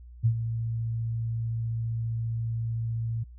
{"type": "tone with ADSR envelope", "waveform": "sine", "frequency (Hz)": 114.4, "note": "A#2", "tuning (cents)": -32, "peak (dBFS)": -17, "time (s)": [0.23, 3.24], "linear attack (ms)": 27, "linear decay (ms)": 79, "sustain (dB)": -10, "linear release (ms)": 11, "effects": ["added 60 Hz sine -44 dBFS peak until 3.38 s"]}